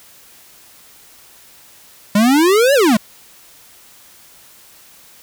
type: exponential two-way sweep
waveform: square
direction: up then down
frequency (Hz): 198.3 to 587.3 to 198.3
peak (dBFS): -10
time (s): 2.15-2.97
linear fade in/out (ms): 5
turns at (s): 2.74
effects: white hiss -45 dBFS RMS until 5.22 s